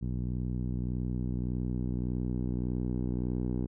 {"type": "tone with low-pass filter sweep", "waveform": "10% pulse", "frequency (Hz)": 61.7, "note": "B1", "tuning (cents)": -1, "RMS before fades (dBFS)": -32, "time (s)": [0.01, 3.67], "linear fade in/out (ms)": 20, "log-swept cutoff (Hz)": [180, 340], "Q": 0.92, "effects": []}